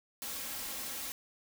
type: noise with comb filter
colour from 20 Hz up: white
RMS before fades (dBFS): -40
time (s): 0.22-1.12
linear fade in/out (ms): 0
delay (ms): 3.7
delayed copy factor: +0.6
effects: none